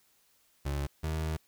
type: tone pair in turn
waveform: 30% pulse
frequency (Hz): 70.6 / 78.77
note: C#2 / D#2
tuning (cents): +32 / +22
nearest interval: major second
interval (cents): 190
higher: second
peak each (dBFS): -28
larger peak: neither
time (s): 0.65-0.87 / 1.03-1.37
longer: second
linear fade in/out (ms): 10
effects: white hiss -68 dBFS RMS until 1.47 s

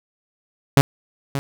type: tone with echo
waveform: sawtooth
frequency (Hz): 138.59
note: C#3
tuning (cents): 0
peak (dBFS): -5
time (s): 0.77-0.81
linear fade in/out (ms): 0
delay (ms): 580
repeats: 1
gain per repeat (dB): -12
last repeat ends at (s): 1.39
effects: none

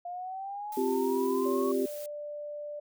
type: exponential sweep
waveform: sine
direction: up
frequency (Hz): 698.5 to 1122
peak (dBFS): -35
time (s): 0.05-1.72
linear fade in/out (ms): 5
type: noise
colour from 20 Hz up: blue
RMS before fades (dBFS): -46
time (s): 0.72-2.06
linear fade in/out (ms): 2
type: chord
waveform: sine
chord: C suspended fourth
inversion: none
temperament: equal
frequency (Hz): 261.6 / 349.2 / 392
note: C4 / F4 / G4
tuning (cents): 0 / 0 / 0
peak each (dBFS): -31 / -34 / -28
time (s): 0.77-1.86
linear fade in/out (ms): 5
type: tone with pitch glide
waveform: sine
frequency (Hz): 567 to 590.1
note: C#5 to D5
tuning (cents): +39 to +8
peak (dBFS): -36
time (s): 1.45-2.8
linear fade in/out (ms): 10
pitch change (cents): +69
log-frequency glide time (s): 1.61-1.79
effects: none

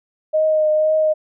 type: tone with vibrato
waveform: sine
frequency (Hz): 620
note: D#5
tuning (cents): -6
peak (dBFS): -13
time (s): 0.33-1.14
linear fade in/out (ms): 20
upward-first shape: triangle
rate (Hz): 2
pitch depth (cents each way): 21
effects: none

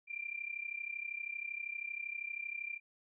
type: tone with amplitude modulation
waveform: sine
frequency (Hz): 2373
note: D7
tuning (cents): +17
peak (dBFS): -35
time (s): 0.07-2.8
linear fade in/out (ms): 50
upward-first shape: sine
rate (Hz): 32.7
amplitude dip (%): 85
effects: none

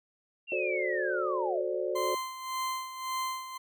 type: linear sweep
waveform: sine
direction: down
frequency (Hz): 2794 to 502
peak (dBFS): -32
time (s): 0.47-1.64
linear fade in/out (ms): 50
type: chord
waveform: sine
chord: D dominant seventh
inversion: first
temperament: just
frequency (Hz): 367.1 / 440.5 / 528.6 / 587.3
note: F#4 / A4 / C5 / D5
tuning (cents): -14 / +2 / +18 / 0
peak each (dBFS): -33 / -37 / -34 / -35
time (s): 0.52-2.15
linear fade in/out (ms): 2
type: tone with tremolo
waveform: 40% pulse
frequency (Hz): 1039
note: C6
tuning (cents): -12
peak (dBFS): -29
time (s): 1.95-3.58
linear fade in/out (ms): 10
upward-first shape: sine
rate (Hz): 1.8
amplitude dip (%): 70
effects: none

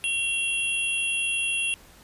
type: tone cluster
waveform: sine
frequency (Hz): 2742 / 3270 / 9910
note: F7 / G#7 / D#9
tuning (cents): -32 / -28 / -8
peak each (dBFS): -25 / -32 / -31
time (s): 0.04-1.74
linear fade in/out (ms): 0
effects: pink hiss -52 dBFS RMS until 2.03 s + resampled to 32000 Hz

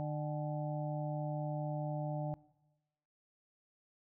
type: harmonic tone with a mistuned harmonic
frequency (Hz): 150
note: D3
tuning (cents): +37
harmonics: 1 / 2 / 4 / 5 / 6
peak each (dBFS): -37 / -45 / -42 / -45 / -50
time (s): 0-2.34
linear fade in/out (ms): 0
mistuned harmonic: 6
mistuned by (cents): -90
effects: noise-tail reverb RT60 1.0 s tail -21 dB re dry

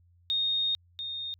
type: tone pair in turn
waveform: sine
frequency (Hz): 3700 / 3681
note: A#7 / A#7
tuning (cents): -14 / -23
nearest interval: unison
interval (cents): 9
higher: first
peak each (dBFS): -25 / -33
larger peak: first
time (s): 0.3-0.75 / 0.99-1.34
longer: first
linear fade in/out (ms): 0
effects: added 87 Hz sine -59 dBFS peak until 1.39 s

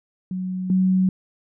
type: tone pair in turn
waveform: sine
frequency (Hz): 185 / 186.72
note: F#3 / F#3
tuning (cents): 0 / +16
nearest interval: unison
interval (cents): 16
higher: second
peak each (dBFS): -24 / -15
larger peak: second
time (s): 0.31-0.7 / 0.7-1.09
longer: neither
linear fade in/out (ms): 2
effects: none

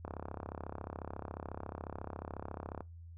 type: click train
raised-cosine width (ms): 1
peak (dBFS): -27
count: 95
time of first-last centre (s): 0.05-2.807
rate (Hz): 34.1
effects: noise-tail reverb RT60 0.2 s tail -22 dB re dry + added 84 Hz sine -48 dBFS peak until 3.17 s

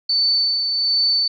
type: tone with tremolo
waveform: sine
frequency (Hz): 4516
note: C#8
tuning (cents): +31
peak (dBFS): -14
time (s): 0.09-1.28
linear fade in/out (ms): 5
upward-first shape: sine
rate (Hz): 1.3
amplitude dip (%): 40
effects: none

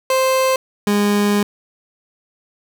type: tone pair in turn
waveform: 30% pulse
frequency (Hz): 523.3 / 205.3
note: C5 / G#3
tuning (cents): 0 / -20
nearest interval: octave + major third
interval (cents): 1620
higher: first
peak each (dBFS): -11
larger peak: neither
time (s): 0.1-0.56 / 0.87-1.43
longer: second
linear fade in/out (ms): 2
effects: none

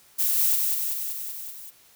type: noise with echo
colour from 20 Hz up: violet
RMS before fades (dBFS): -23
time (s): 0.18-0.57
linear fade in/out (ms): 20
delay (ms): 190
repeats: 6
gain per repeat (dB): -3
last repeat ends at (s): 1.71
effects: white hiss -56 dBFS RMS until 1.95 s

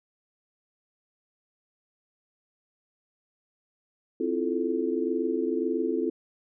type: chord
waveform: sine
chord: F major seventh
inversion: second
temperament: just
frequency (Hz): 261.9 / 327.4 / 349.2 / 436.5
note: C4 / E4 / F4 / A4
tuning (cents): +2 / -12 / 0 / -14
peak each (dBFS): -31 / -30 / -30 / -30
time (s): 4.2-6.1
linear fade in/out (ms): 5
effects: none

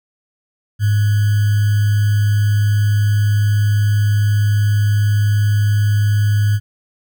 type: tone with sample-and-hold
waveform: sine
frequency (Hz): 103.83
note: G#2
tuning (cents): 0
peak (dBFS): -11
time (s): 0.79-6.6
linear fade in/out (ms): 50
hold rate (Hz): 1575
effects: none

